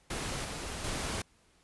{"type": "noise with level steps", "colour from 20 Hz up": "pink", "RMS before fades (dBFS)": [-36, -39, -35], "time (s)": [0.1, 1.22], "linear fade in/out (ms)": 5, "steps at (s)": [0.44, 0.84], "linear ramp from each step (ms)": 5, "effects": ["pink hiss -66 dBFS RMS until 1.63 s", "resampled to 24000 Hz"]}